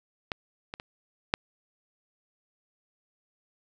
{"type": "clicks", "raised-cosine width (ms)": 0.3, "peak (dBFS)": [-14, -20, -22, -6], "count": 4, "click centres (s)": [0.318, 0.739, 0.799, 1.339], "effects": []}